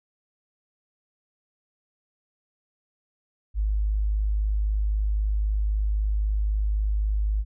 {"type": "tone", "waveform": "sine", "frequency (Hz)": 51.91, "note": "G#1", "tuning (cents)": 0, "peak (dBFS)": -21, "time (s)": [3.54, 7.45], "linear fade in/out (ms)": 50, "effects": []}